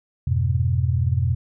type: chord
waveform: sine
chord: F diminished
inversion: none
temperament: just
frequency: 87.31 / 104.77 / 125.72 Hz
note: F2 / Ab2 / Cb3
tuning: 0 / +16 / +31 cents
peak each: -21 / -25 / -21 dBFS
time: 0.27-1.35 s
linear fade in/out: 5 ms
effects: none